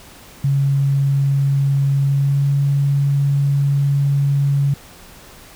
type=tone with pitch glide; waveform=sine; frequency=138.59 to 140.52 Hz; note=C#3 to C#3; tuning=0 to +24 cents; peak=-13 dBFS; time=0.44-4.74 s; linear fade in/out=5 ms; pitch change=+24 cents; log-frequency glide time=2.03-2.55 s; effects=pink hiss -42 dBFS RMS until 5.55 s